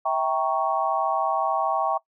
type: chord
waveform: sine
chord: E diminished seventh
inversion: none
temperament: equal with one note detuned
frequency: 650.6 / 784 / 932.3 / 1108.7 Hz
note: E5 / G5 / Bb5 / Db6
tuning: -23 / 0 / 0 / 0 cents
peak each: -27 / -25 / -29 / -26 dBFS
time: 0.05-1.98 s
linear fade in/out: 10 ms
effects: noise-tail reverb RT60 0.1 s tail -21 dB re dry